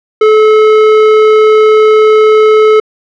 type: tone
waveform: square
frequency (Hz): 431.8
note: A4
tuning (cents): -33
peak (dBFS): -3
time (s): 0.21-2.8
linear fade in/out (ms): 5
effects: low-pass 2000 Hz 12 dB/octave